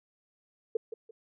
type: tone with echo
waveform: sine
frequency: 449.2 Hz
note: A4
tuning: 36 cents sharp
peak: -24 dBFS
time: 0.75-0.77 s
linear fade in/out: 5 ms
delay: 170 ms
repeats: 2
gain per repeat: -11 dB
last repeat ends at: 1.11 s
effects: none